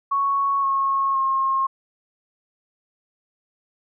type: tone with pitch steps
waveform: sine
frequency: 1108.7 / 1090.9 / 1073.4 Hz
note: C#6 / C#6 / C6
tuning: 0 / -28 / +44 cents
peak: -18 dBFS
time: 0.11-1.67 s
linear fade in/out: 10 ms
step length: 520 ms
effects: none